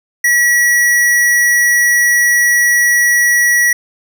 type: tone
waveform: square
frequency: 1930 Hz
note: B6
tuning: 40 cents flat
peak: -9 dBFS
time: 0.24-3.73 s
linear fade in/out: 5 ms
effects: none